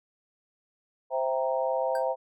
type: chord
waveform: sine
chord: C dominant seventh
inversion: none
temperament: equal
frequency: 523.3 / 659.3 / 784 / 932.3 Hz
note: C5 / E5 / G5 / Bb5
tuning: 0 / 0 / 0 / 0 cents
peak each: -28 / -30 / -33 / -33 dBFS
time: 1.1-2.16 s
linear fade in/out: 50 ms
type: tone with exponential decay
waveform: square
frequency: 1568 Hz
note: G6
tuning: in tune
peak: -36 dBFS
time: 1.95-2.07 s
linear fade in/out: 2 ms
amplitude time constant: 24 ms
effects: none